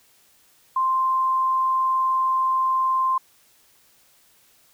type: tone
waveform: sine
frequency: 1046.5 Hz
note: C6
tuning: in tune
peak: -18 dBFS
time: 0.76-3.18 s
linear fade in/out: 5 ms
effects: white hiss -58 dBFS RMS until 4.73 s